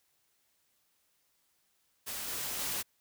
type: noise with level steps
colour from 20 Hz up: white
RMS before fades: -39 / -37 / -35 dBFS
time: 2.06-2.83 s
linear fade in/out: 20 ms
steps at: 2.28 / 2.59 s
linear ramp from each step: 2 ms
effects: white hiss -74 dBFS RMS until 3 s